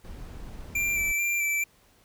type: noise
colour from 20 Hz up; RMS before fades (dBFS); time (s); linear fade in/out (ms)
brown; -40; 0.04-1.12; 10
type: tone with vibrato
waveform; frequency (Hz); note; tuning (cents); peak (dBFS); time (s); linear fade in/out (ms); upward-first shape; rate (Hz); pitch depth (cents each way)
square; 2349; D7; 0; -25; 0.75-1.64; 5; square; 2.3; 17
effects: pink hiss -61 dBFS RMS until 2.04 s